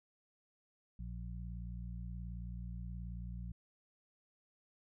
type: harmonic tone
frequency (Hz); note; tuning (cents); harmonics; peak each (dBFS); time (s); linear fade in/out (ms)
58.7; A#1; +13; 1 / 2 / 3; -43 / -48 / -49; 0.99-3.52; 5
effects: none